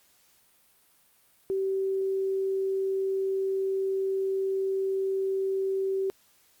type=tone; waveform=sine; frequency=385.5 Hz; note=G4; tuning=29 cents flat; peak=-25 dBFS; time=1.5-6.1 s; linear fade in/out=0 ms; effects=white hiss -63 dBFS RMS until 6.6 s + Opus 48 kbps